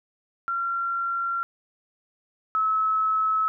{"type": "tone pair in turn", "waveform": "sine", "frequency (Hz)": [1372, 1295], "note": ["F6", "E6"], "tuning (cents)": [-31, -31], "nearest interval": "minor second", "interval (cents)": 100, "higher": "first", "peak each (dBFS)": [-24, -20], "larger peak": "second", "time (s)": [[0.48, 1.43], [2.55, 3.48]], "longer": "first", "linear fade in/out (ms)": 0, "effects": []}